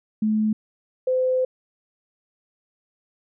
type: tone pair in turn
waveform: sine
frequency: 215.6 / 512.8 Hz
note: A3 / C5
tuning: -35 / -35 cents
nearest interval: octave + minor third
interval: 1500 cents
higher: second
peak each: -18 dBFS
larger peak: neither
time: 0.22-0.53 / 1.07-1.45 s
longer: second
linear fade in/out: 5 ms
effects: none